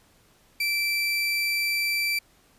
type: tone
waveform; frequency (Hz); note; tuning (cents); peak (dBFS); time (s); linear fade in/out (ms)
30% pulse; 2336; D7; -10; -21; 0.6-2.19; 5
effects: pink hiss -60 dBFS RMS until 2.58 s + resampled to 32000 Hz